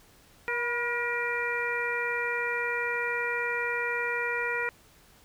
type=harmonic tone with a mistuned harmonic; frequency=476.3 Hz; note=A#4; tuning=37 cents sharp; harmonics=1 / 2 / 3 / 4 / 5; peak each=-34 / -36 / -33 / -32 / -34 dBFS; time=0.48-4.69 s; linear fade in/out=0 ms; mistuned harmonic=2; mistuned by=+40 cents; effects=pink hiss -58 dBFS RMS until 5.24 s